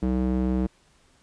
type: tone with band-pass filter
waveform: square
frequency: 63.3 Hz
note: B1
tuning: 43 cents sharp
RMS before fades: -24 dBFS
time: 0.02-0.67 s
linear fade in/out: 10 ms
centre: 250 Hz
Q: 1.4
effects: pink hiss -61 dBFS RMS until 1.22 s + resampled to 22050 Hz